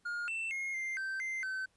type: tone with pitch steps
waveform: triangle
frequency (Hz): 1422 / 2675 / 2149 / 2095 / 1556 / 2083 / 1532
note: F6 / E7 / C7 / C7 / G6 / C7 / G6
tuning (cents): +31 / +25 / +46 / +2 / -13 / -8 / -40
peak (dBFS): -33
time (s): 0.05-1.66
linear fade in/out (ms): 10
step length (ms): 230
effects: pink hiss -73 dBFS RMS until 1.76 s + resampled to 24000 Hz